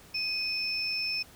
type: tone pair together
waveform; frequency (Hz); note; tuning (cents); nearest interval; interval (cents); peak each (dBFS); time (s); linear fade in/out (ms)
sine; 2506 / 5289; D#7 / E8; +12 / +5; octave + minor second; 1293; -32 / -30; 0.14-1.23; 10
effects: tanh soft clip ceiling -21 dBFS + pink hiss -54 dBFS RMS until 1.35 s